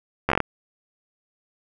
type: slowing click train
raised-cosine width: 0.5 ms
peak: -5 dBFS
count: 7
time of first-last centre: 0.29-0.403 s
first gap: 12 ms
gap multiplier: 1.18
effects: none